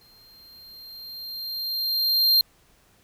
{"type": "tone with exponential growth", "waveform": "square", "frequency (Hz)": 4186, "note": "C8", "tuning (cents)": 0, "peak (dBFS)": -15, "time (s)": [0.01, 2.41], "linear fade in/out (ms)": 2, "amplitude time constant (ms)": 520, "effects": ["pink hiss -60 dBFS RMS until 3.03 s"]}